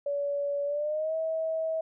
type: tone with pitch glide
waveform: sine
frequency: 570 to 643.5 Hz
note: C#5 to E5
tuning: +48 to -42 cents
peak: -27 dBFS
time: 0.06-1.81 s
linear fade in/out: 5 ms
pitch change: +210 cents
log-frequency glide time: 0.65-1.15 s
effects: none